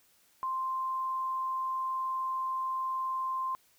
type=tone; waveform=sine; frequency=1046.5 Hz; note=C6; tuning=in tune; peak=-30 dBFS; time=0.43-3.55 s; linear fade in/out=0 ms; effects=white hiss -66 dBFS RMS until 3.78 s